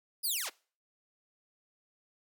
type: linear sweep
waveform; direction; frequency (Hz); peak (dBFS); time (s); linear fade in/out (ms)
5% pulse; down; 5120 to 224.7; -23; 0.23-0.5; 20
effects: noise-tail reverb RT60 0.4 s tail -23 dB re dry